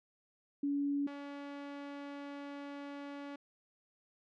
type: tone pair in turn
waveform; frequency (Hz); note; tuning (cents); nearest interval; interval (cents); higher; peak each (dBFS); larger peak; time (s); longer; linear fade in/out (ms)
sine / sawtooth; 284 / 284; C#4 / C#4; +42 / +42; unison; 0; neither; -31 / -39; first; 0.63-1.07 / 1.07-3.36; second; 5
effects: low-pass 3000 Hz 12 dB/octave